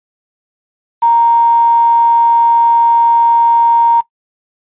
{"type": "tone with quantisation", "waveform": "sine", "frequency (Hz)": 932.3, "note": "A#5", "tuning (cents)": 0, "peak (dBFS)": -6, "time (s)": [1.02, 4.01], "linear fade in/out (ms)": 10, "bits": 5, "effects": ["noise-tail reverb RT60 0.1 s tail -19 dB re dry", "resampled to 8000 Hz"]}